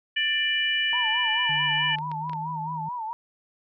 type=harmonic tone; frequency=591 Hz; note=D5; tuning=11 cents sharp; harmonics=3 / 4 / 5; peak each=-26 / -29 / -25 dBFS; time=0.16-1.96 s; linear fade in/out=10 ms
type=tone with vibrato; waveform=sine; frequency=927 Hz; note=A#5; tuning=10 cents flat; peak=-29 dBFS; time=0.93-3.13 s; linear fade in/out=0 ms; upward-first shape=sine; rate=4.6 Hz; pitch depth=120 cents each way
type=tone with pitch glide; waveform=sine; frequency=148.3 to 158.03 Hz; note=D3 to D#3; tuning=+17 to +27 cents; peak=-34 dBFS; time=1.49-2.89 s; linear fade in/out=5 ms; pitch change=+110 cents; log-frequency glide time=1.63-2.4 s
type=clicks; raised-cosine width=0.3 ms; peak=-25 dBFS; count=4; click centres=1.986 / 2.116 / 2.296 / 2.333 s
effects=none